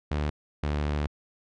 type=tone pair in turn; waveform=sawtooth; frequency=74.3 / 73.89 Hz; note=D2 / D2; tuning=+21 / +11 cents; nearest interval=unison; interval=10 cents; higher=first; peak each=-22 dBFS; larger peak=neither; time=0.11-0.3 / 0.63-1.07 s; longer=second; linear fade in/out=5 ms; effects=low-pass 4000 Hz 12 dB/octave